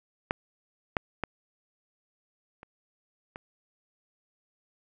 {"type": "clicks", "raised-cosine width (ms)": 0.5, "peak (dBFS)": [-11, -10, -14, -30, -24], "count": 5, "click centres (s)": [0.309, 0.968, 1.237, 2.631, 3.359], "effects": []}